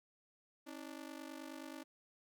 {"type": "ring-modulated tone", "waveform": "sawtooth", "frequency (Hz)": 293.7, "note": "D4", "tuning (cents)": 0, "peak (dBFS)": -40, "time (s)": [0.66, 1.84], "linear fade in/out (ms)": 20, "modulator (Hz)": 24.7, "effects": []}